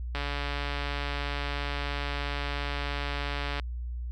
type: click train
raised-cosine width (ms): 0.3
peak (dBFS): -17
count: 494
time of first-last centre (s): 0.15-3.598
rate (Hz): 143
effects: added 60 Hz sine -32 dBFS peak until 4.11 s